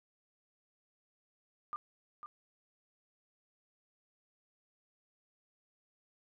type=tone with echo; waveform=sine; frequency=1200 Hz; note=D6; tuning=37 cents sharp; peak=-36 dBFS; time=1.73-1.76 s; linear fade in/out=0 ms; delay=500 ms; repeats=1; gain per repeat=-8 dB; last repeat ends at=2.26 s; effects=none